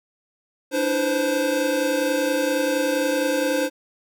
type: tone cluster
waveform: square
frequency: 293 / 323.6 / 498.7 / 523 Hz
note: D4 / E4 / B4 / C5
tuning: -4 / -32 / +17 / -1 cents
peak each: -26 / -30 / -31 / -23 dBFS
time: 0.71-3.7 s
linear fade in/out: 50 ms
effects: none